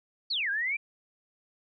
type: exponential two-way sweep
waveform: sine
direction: down then up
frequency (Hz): 4647 to 1568 to 2403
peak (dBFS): -27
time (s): 0.3-0.77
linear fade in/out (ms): 10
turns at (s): 0.5
effects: none